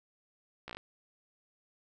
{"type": "slowing click train", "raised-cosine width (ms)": 0.3, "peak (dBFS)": -26, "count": 6, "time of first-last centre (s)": [0.68, 0.77], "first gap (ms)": 15, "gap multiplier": 1.09, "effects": []}